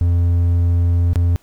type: tone with dropouts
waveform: triangle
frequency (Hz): 86.4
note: F2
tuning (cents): -18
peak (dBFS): -10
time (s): 0.01-1.36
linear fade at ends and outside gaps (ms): 0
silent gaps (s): 1.133-1.158
effects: pink hiss -55 dBFS RMS until 1.42 s